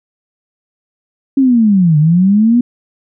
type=linear two-way sweep; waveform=sine; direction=down then up; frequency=277.2 to 146.83 to 247.2 Hz; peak=-6 dBFS; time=1.37-2.61 s; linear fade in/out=5 ms; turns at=1.98 s; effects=none